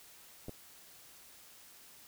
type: clicks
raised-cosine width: 2 ms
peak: -30 dBFS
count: 2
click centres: 0.484 / 0.494 s
effects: white hiss -57 dBFS RMS until 2.07 s